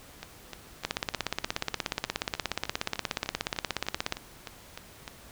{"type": "two click trains", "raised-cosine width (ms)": 0.2, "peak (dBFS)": [-20, -10], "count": [17, 56], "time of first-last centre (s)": [[0.23, 5.078], [0.85, 4.124]], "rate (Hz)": [3.3, 16.8], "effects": ["pink hiss -51 dBFS RMS until 5.31 s"]}